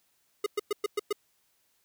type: tone bursts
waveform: square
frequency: 414.2 Hz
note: G#4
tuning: 5 cents flat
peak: -26 dBFS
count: 6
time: 0.44-1.128 s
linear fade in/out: 5 ms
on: 23 ms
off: 110 ms
effects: white hiss -71 dBFS RMS until 1.84 s